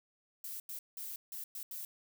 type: noise bursts at uneven times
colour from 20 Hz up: violet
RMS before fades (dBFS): -43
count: 6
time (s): 0.44-0.6 / 0.69-0.79 / 0.97-1.16 / 1.32-1.44 / 1.55-1.63 / 1.71-1.85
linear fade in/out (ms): 2
effects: none